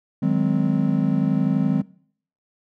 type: chord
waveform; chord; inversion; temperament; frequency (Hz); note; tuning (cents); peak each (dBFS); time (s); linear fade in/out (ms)
triangle; Ab dominant seventh; second; just; 155.74 / 186.89 / 207.7 / 259.6; Eb3 / Gb3 / Ab3 / C4; +2 / +18 / 0 / -13; -21; 0.22-1.82; 10
effects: noise-tail reverb RT60 0.6 s tail -23 dB re dry